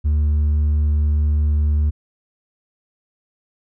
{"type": "tone with hard clipping", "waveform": "triangle", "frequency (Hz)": 74.6, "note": "D2", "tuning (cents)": 28, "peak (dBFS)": -13, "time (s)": [0.04, 1.91], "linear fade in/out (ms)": 20, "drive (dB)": 1, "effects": []}